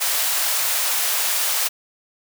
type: high-pass noise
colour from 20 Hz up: white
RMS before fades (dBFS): -21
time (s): 0-1.69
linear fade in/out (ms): 20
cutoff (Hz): 570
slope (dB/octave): 24
effects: none